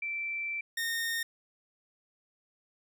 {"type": "tone pair in turn", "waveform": ["sine", "sawtooth"], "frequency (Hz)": [2337, 1838.9], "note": ["D7", "A#6"], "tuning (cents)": [-9, -24], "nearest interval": "major third", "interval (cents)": 415, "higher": "first", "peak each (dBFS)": [-32, -27], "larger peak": "second", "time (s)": [[0.02, 0.61], [0.77, 1.23]], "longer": "first", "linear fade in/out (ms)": 5, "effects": []}